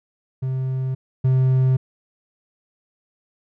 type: tone pair in turn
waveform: triangle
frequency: 130.81 / 130.2 Hz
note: C3 / C3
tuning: 0 / -8 cents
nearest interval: unison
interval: 8 cents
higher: first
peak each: -19 / -12 dBFS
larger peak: second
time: 0.42-0.95 / 1.24-1.77 s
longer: neither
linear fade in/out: 10 ms
effects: none